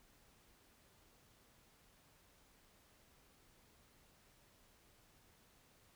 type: silence
effects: pink hiss -69 dBFS RMS until 5.95 s